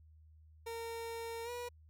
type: tone with pitch glide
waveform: 30% pulse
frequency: 460 to 484.5 Hz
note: A#4 to B4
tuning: -23 to -33 cents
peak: -38 dBFS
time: 0.66-1.69 s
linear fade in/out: 10 ms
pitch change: +90 cents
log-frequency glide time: 1.44-1.5 s
effects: added 78 Hz sine -58 dBFS peak until 1.89 s